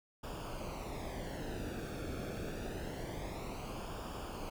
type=noise with flanger; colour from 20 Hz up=brown; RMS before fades=-42 dBFS; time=0.23-4.5 s; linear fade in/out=10 ms; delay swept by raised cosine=0.49 to 1.02 ms; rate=0.26 Hz; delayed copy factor=-0.7; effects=none